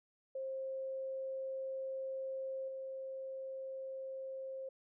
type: tone with level steps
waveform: sine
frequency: 531 Hz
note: C5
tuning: 25 cents sharp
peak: -38 / -41 dBFS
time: 0.35-4.69 s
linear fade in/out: 5 ms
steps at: 2.68 s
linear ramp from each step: 5 ms
effects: none